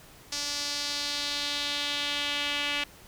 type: tone with band-pass filter sweep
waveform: sawtooth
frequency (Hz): 289.4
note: D4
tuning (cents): -25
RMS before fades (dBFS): -31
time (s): 0.32-2.84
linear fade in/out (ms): 5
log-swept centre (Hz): 5300 to 2800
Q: 2.6
effects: pink hiss -52 dBFS RMS until 3.07 s